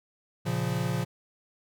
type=chord; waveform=square; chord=Bb minor; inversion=none; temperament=equal; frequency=116.54 / 138.59 / 174.61 Hz; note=Bb2 / Db3 / F3; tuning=0 / 0 / 0 cents; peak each=-32 dBFS; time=0.45-1.05 s; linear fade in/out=20 ms; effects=none